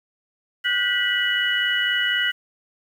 sine tone cluster, 1445 / 1549 / 1957 / 2940 Hz, F#6 / G6 / B6 / F#7, -41 / -21 / -16 / -12 cents, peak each -26 / -28 / -23 / -23 dBFS, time 0.64-2.32 s, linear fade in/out 20 ms, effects 8-bit

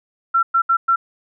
sine tone bursts at uneven times, 1355 Hz, E6, 47 cents sharp, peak -12 dBFS, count 4, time 0.34-0.43 / 0.54-0.62 / 0.69-0.77 / 0.88-0.96 s, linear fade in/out 10 ms, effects none

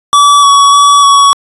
square tone with pitch steps, 1150 / 1127 / 1141 / 1124 Hz, D6 / C#6 / C#6 / C#6, -37 / +28 / +50 / +24 cents, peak -3 dBFS, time 0.13-1.33 s, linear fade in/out 0 ms, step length 300 ms, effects resampled to 24000 Hz

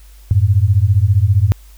sine beating tone pair, 91.9 / 106.9 Hz, F#2 / A2, -11 / -49 cents, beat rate 15 Hz, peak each -12 dBFS, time 0.31-1.52 s, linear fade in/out 0 ms, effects added 50 Hz sine -38 dBFS peak until 1.77 s + white hiss -50 dBFS RMS until 1.77 s

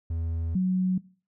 triangle / sine tone pair in turn, 82.41 / 185 Hz, E2 / F#3, 0 / 0 cents, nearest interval octave + major second, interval 1400 cents, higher second, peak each -25 / -21 dBFS, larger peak second, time 0.1-0.55 / 0.55-0.98 s, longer first, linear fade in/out 5 ms, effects noise-tail reverb RT60 0.4 s tail -21 dB re dry

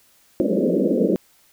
pink band-pass noise, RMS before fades -19 dBFS, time 0.4-1.16 s, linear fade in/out 0 ms, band 180 to 580 Hz, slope 96 dB/octave, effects white hiss -57 dBFS RMS until 1.52 s

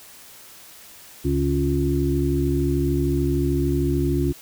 harmonic tone with a mistuned harmonic, 69.3 Hz, C#2, in tune, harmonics 1 / 2 / 4 / 5, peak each -24 / -24 / -24 / -24 dBFS, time 1.24-4.33 s, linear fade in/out 20 ms, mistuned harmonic 5, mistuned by +20 cents, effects white hiss -45 dBFS RMS until 4.41 s

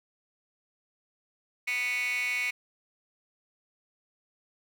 15% pulse tone with high-pass filter, 246.9 Hz, B3, in tune, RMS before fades -30 dBFS, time 1.67-2.51 s, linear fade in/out 10 ms, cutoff 2200 Hz, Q 8.2, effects none

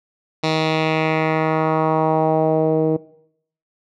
10% pulse tone with low-pass filter sweep, 158.1 Hz, D#3, 28 cents sharp, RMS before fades -18 dBFS, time 0.43-2.97 s, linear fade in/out 10 ms, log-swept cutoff 4400 to 420 Hz, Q 2, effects noise-tail reverb RT60 0.7 s tail -20 dB re dry

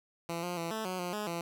10% pulse tone with pitch steps, 168.7 / 176.9 / 167.5 / 219.9 / 184.4 / 177.5 / 210.2 / 169.8 Hz, E3 / F3 / E3 / A3 / F#3 / F3 / G#3 / F3, +40 / +23 / +28 / -1 / -6 / +28 / +21 / -48 cents, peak -26 dBFS, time 0.29-1.41 s, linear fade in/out 2 ms, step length 140 ms, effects none

